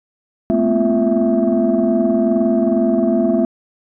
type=tone cluster; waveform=sine; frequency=214.7 / 234 / 256.5 / 344.7 / 660 Hz; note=A3 / A#3 / C4 / F4 / E5; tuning=-42 / +7 / -34 / -23 / +2 cents; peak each=-18 dBFS; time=0.5-3.45 s; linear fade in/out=0 ms; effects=tanh soft clip ceiling -6 dBFS